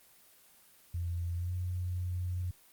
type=tone with pitch glide; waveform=sine; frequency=86.1 to 89.96 Hz; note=F2 to F#2; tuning=-24 to -48 cents; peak=-32 dBFS; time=0.94-2.51 s; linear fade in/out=5 ms; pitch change=+76 cents; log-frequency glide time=1.34-1.54 s; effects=white hiss -61 dBFS RMS until 2.72 s + Opus 24 kbps